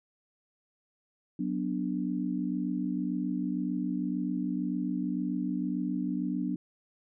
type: chord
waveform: sine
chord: B minor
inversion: second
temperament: equal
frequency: 185 / 246.9 / 293.7 Hz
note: F#3 / B3 / D4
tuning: 0 / 0 / 0 cents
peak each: -33 dBFS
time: 1.39-6.56 s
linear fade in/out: 5 ms
effects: none